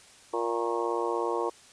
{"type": "harmonic tone with a mistuned harmonic", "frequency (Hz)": 116.8, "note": "A#2", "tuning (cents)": 4, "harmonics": [3, 4, 5, 6, 7, 8, 9], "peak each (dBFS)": [-32, -31, -37, -39, -39, -34, -35], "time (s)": [0.33, 1.5], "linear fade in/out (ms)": 10, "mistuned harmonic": 9, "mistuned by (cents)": 62, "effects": ["white hiss -54 dBFS RMS until 1.72 s", "resampled to 22050 Hz"]}